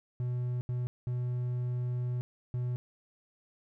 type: tone bursts at uneven times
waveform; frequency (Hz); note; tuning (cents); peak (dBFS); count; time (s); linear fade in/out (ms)
triangle; 123.47; B2; 0; -28; 4; 0.2-0.61 / 0.69-0.87 / 1.07-2.21 / 2.54-2.76; 0
effects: none